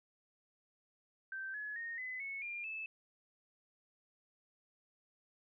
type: tone with pitch steps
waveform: sine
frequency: 1557 / 1697.9 / 1851.6 / 2019 / 2202 / 2401 / 2619 Hz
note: G6 / G#6 / A#6 / B6 / C#7 / D7 / E7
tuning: -12 / +38 / -12 / +38 / -12 / +38 / -12 cents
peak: -40 dBFS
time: 1.32-2.86 s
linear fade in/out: 2 ms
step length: 220 ms
effects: none